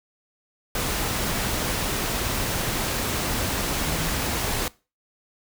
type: tone in noise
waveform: sine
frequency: 160.5 Hz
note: E3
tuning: 46 cents flat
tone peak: -30 dBFS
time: 3.85-4.09 s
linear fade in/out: 2 ms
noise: pink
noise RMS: -26 dBFS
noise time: 0.75-4.68 s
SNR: -7 dB
effects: noise-tail reverb RT60 0.3 s tail -21 dB re dry